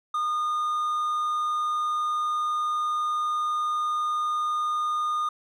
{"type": "tone", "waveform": "triangle", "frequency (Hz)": 1222, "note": "D#6", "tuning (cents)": -32, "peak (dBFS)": -22, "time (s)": [0.14, 5.29], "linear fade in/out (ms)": 5, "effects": []}